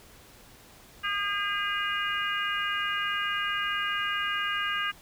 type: harmonic tone with a mistuned harmonic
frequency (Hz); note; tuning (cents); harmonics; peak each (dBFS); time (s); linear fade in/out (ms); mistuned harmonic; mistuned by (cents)
407.7; G#4; -32; 3 / 4 / 5 / 6 / 7; -32 / -31 / -37 / -38 / -33; 1.03-4.92; 20; 4; -18
effects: pink hiss -53 dBFS RMS until 5.01 s